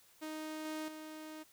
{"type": "tone with level steps", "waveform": "sawtooth", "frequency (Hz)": 311.1, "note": "D#4", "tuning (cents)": 0, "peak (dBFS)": [-37, -35, -42], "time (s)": [0.21, 1.44], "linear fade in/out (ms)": 20, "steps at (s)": [0.65, 0.88], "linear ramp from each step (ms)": 2, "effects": ["white hiss -65 dBFS RMS until 1.52 s"]}